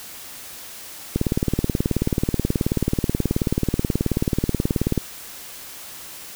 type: click train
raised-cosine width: 3 ms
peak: -6 dBFS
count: 72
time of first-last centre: 1.16-4.977 s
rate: 18.6 Hz
effects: white hiss -38 dBFS RMS until 6.35 s